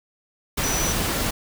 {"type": "tone in noise", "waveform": "sine", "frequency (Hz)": 5920, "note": "F#8", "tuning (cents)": 0, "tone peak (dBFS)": -26, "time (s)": [0.63, 0.93], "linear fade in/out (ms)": 10, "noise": "pink", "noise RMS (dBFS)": -24, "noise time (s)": [0.57, 1.31], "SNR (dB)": -5, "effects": []}